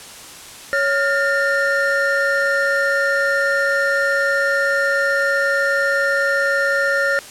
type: tone cluster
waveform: triangle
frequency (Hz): 556 / 1408 / 1812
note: C#5 / F6 / A#6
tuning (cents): +5 / +14 / -50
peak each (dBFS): -18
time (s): 0.73-7.19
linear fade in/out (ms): 0
effects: white hiss -37 dBFS RMS until 7.3 s + low-pass 10000 Hz 12 dB/octave